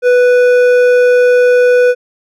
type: tone with hard clipping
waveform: triangle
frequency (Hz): 493.9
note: B4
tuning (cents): 0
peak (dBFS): -7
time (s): 0.02-1.95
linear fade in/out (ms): 50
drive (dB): 12
effects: none